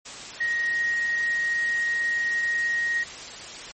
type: tone in noise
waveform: sine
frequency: 1879 Hz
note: A#6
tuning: 13 cents sharp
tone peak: -22 dBFS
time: 0.4-3.04 s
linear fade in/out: 10 ms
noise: white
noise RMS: -38 dBFS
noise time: 0.05-3.72 s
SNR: +13 dB
effects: low-pass 12000 Hz 12 dB/octave + MP3 32 kbps